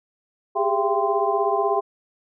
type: tone cluster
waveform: sine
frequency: 395.8 / 412 / 675 / 787 / 1037 Hz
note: G4 / G#4 / E5 / G5 / C6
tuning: +17 / -14 / +41 / +7 / -16 cents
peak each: -25 dBFS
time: 0.55-1.81 s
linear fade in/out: 20 ms
effects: none